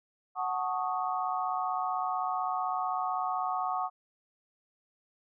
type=chord; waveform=sine; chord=D# half-diminished seventh; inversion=first; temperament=equal; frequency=740 / 880 / 1108.7 / 1244.5 Hz; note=F#5 / A5 / C#6 / D#6; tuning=0 / 0 / 0 / 0 cents; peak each=-32 / -38 / -34 / -36 dBFS; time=0.35-3.9 s; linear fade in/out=50 ms; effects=none